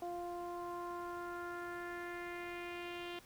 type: tone with low-pass filter sweep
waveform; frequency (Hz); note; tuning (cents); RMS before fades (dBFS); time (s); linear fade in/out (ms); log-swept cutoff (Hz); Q
sawtooth; 349.2; F4; 0; -44; 0.02-3.19; 2; 740 to 3100; 3.3
effects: pink hiss -61 dBFS RMS until 3.25 s